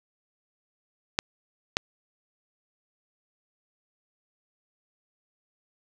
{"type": "clicks", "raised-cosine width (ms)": 0.2, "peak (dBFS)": -5, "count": 2, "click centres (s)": [1.189, 1.769], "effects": []}